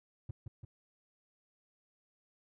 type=tone with echo; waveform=triangle; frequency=110 Hz; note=A2; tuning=in tune; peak=-34 dBFS; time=0.29-0.31 s; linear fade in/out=5 ms; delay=170 ms; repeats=2; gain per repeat=-4 dB; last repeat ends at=0.65 s; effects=none